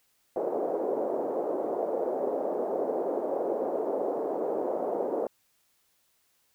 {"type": "band-pass noise", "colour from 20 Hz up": "pink", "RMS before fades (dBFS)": -30, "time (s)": [0.36, 5.27], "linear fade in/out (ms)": 2, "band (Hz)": [380, 640], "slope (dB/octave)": 24, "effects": ["white hiss -70 dBFS RMS until 6.54 s"]}